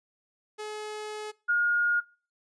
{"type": "tone pair in turn", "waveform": ["sawtooth", "sine"], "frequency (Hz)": [425.3, 1427.9], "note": ["G#4", "F6"], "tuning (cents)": [41, 38], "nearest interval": "octave + major sixth", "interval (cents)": 2097, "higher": "second", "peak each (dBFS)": [-31, -21], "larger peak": "second", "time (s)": [[0.58, 1.32], [1.48, 2.01]], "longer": "first", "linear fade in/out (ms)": 20, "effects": ["noise-tail reverb RT60 0.4 s tail -24 dB re dry", "resampled to 22050 Hz"]}